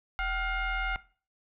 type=tone with frequency modulation; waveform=sine; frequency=681 Hz; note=F5; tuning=44 cents flat; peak=-28 dBFS; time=0.19-0.96 s; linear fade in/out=0 ms; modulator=723 Hz; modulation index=2.3; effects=noise-tail reverb RT60 0.4 s tail -18 dB re dry